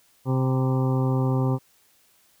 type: harmonic tone with a mistuned harmonic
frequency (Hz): 130.6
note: C3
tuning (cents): -3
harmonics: 1 / 2 / 3 / 4 / 6 / 7 / 8 / 9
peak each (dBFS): -21 / -27 / -31 / -33 / -37 / -38 / -39 / -40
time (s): 0.25-1.59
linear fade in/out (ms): 50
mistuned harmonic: 8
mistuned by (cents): -52
effects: white hiss -61 dBFS RMS until 2.4 s